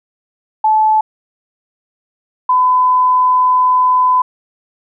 sine tone pair in turn, 867 / 1008 Hz, A5 / B5, -26 / +35 cents, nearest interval minor third, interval 261 cents, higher second, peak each -8 dBFS, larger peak neither, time 0.64-1.01 / 2.49-4.22 s, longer second, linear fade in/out 5 ms, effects none

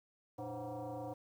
sine tone with frequency modulation, 118.4 Hz, A#2, 27 cents sharp, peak -40 dBFS, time 0.38-1.14 s, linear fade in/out 10 ms, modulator 209 Hz, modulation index 3.6, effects 11-bit

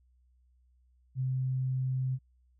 sine tone, 130 Hz, C3, 11 cents flat, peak -28 dBFS, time 1.15-2.19 s, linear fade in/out 50 ms, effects added 62 Hz sine -63 dBFS peak until 2.59 s

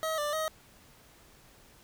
25% pulse tone with pitch steps, 637 / 591 / 630 Hz, D#5 / D5 / D#5, +41 / +11 / +21 cents, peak -26 dBFS, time 0.03-0.48 s, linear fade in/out 0 ms, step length 150 ms, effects pink hiss -58 dBFS RMS until 1.83 s

